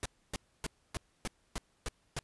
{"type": "noise bursts", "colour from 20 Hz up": "pink", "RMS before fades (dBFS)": -36, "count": 8, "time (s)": [0.03, 2.19], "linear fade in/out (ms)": 0, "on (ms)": 25, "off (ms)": 280, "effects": ["pink hiss -72 dBFS RMS until 2.23 s", "resampled to 24000 Hz"]}